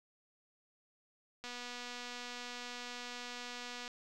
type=click train; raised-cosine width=0.2 ms; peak=-28 dBFS; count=596; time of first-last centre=1.44-3.879 s; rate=244 Hz; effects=none